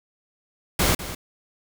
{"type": "noise with echo", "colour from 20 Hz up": "pink", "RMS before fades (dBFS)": -20, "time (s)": [0.79, 0.95], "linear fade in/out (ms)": 5, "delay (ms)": 200, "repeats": 1, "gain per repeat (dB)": -13, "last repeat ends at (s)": 1.15, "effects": []}